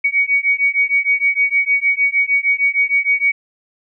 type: beating tone pair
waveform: sine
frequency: 2245 / 2251.5 Hz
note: C#7 / C#7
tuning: +21 / +26 cents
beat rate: 6.5 Hz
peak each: -16 dBFS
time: 0.04-3.32 s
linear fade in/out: 10 ms
effects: none